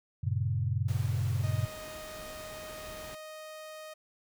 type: chord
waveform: sine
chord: G diminished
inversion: none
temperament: equal with one note detuned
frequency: 95.98 / 116.54 / 138.59 Hz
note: G2 / Bb2 / Db3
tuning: -36 / 0 / 0 cents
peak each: -31 / -31 / -34 dBFS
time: 0.23-1.66 s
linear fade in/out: 10 ms
type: noise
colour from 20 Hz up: pink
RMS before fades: -47 dBFS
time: 0.88-3.15 s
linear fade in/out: 5 ms
type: tone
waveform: sawtooth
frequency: 622.3 Hz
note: D#5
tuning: in tune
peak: -39 dBFS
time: 1.43-3.94 s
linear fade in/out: 10 ms
effects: none